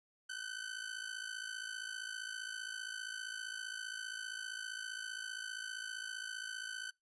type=ring-modulated tone; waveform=sawtooth; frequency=1518 Hz; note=F#6; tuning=44 cents sharp; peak=-35 dBFS; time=0.29-6.91 s; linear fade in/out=10 ms; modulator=27.6 Hz; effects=noise-tail reverb RT60 0.2 s tail -26 dB re dry + resampled to 24000 Hz